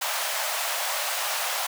pink high-pass noise, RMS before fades -28 dBFS, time 0.01-1.67 s, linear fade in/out 10 ms, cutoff 590 Hz, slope 48 dB/octave, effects none

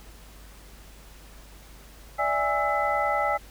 sine tone cluster, 585 / 655 / 822 / 1316 / 2013 Hz, D5 / E5 / G#5 / E6 / B6, -7 / -11 / -18 / -3 / +33 cents, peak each -29 / -32 / -26 / -28 / -31 dBFS, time 2.18-3.38 s, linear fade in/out 20 ms, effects added 50 Hz sine -47 dBFS peak until 3.5 s + pink hiss -51 dBFS RMS until 3.5 s

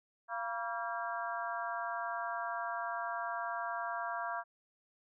harmonic tone with a mistuned harmonic, 229.7 Hz, A#3, 25 cents flat, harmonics 3 / 4 / 5 / 6 / 7, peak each -40 / -41 / -42 / -43 / -43 dBFS, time 0.28-4.44 s, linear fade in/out 50 ms, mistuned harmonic 4, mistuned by +75 cents, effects none

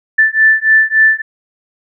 sine beating tone pair, 1760 / 1763.5 Hz, A6 / A6, 0 / +3 cents, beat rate 3.5 Hz, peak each -10 dBFS, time 0.18-1.22 s, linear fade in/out 10 ms, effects none

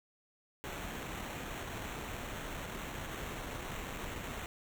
pink noise with sample-and-hold, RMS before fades -42 dBFS, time 0.64-4.46 s, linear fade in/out 0 ms, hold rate 4900 Hz, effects none

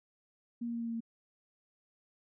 sine tone with pitch steps, 236.2 / 234.7 / 233.2 / 231.7 / 230.3 / 228.8 Hz, A#3 / A#3 / A#3 / A#3 / A#3 / A#3, +23 / +12 / +1 / -10 / -21 / -32 cents, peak -34 dBFS, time 0.61-1.006 s, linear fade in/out 10 ms, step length 66 ms, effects none

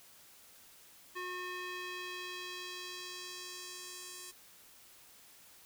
square tone with band-pass filter sweep, 362.3 Hz, F#4, 36 cents flat, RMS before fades -44 dBFS, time 1.15-4.32 s, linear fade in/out 20 ms, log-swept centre 1700 to 8800 Hz, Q 1.1, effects white hiss -59 dBFS RMS until 5.65 s

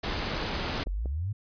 pink noise, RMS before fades -31 dBFS, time 0.03-0.84 s, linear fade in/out 10 ms
clicks, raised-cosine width 2 ms, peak -26 dBFS, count 4, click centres 0.44 / 0.777 / 0.87 / 1.058 s
sine exponential sweep, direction up, 41.2 to 109.7 Hz, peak -28 dBFS, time 0.86-1.33 s, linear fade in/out 10 ms
effects resampled to 11025 Hz

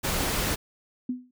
pink noise, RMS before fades -27 dBFS, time 0.03-0.56 s, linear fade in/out 20 ms
sine tone with exponential decay, 250.2 Hz, B3, 23 cents sharp, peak -23 dBFS, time 1.09-1.31 s, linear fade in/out 5 ms, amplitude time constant 47 ms
effects none

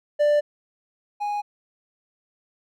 triangle tone pair in turn, 590 / 826.3 Hz, D5 / G#5, +8 / -9 cents, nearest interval tritone, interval 583 cents, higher second, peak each -14 / -22 dBFS, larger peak first, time 0.19-0.41 / 1.2-1.42 s, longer neither, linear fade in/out 20 ms, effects none

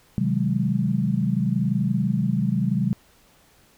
sine chord, Ab dominant seventh, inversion first, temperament just, 129.78 / 155.74 / 186.89 / 207.7 Hz, C3 / Eb3 / Gb3 / Ab3, -14 / +2 / +18 / 0 cents, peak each -25 / -27 / -24 / -25 dBFS, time 0.18-2.93 s, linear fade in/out 0 ms, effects pink hiss -57 dBFS RMS until 3.77 s

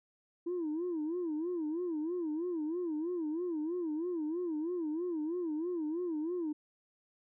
sine tone with vibrato, 329.8 Hz, E4, 1 cent sharp, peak -31 dBFS, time 0.46-6.53 s, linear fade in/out 10 ms, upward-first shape sine, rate 3.1 Hz, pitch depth 160 cents each way, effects tanh soft clip ceiling -30 dBFS

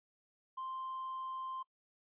triangle tone with tanh clipping, 1046.5 Hz, C6, in tune, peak -40 dBFS, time 0.57-1.63 s, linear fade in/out 10 ms, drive 6 dB, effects noise-tail reverb RT60 0.1 s tail -23 dB re dry + resampled to 8000 Hz

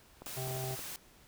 clicks, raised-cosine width 1 ms, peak -32 dBFS, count 8, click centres 0.22 / 0.267 / 0.475 / 0.51 / 0.565 / 0.64 / 0.709 / 0.792 s
white noise, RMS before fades -43 dBFS, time 0.26-0.96 s, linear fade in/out 0 ms
harmonic tone, 130 Hz, C3, 11 cents flat, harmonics 1 / 3 / 5 / 6, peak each -38 / -43 / -45 / -46 dBFS, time 0.36-0.76 s, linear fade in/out 20 ms
effects pink hiss -61 dBFS RMS until 1.27 s

